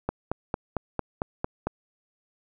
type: click train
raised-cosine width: 1 ms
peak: -12 dBFS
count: 8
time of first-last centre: 0.09-1.67 s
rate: 4.43 Hz
effects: none